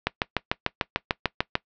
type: click train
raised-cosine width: 0.3 ms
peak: -5 dBFS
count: 11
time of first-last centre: 0.07-1.554 s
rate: 6.74 Hz
effects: noise-tail reverb RT60 0.1 s tail -21 dB re dry + low-pass 5000 Hz 12 dB/octave